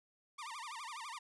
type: tone with vibrato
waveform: sawtooth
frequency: 1046.5 Hz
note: C6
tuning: in tune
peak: -40 dBFS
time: 0.38-1.19 s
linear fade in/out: 10 ms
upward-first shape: sine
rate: 12 Hz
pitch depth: 270 cents each way
effects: resampled to 24000 Hz